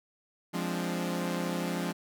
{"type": "chord", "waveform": "sawtooth", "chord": "D half-diminished seventh", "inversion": "first", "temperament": "equal", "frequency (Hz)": [174.61, 207.7, 261.6, 293.7], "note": ["F3", "Ab3", "C4", "D4"], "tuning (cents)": [0, 0, 0, 0], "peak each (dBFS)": [-29, -33, -34, -35], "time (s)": [0.53, 1.93], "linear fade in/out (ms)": 20, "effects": []}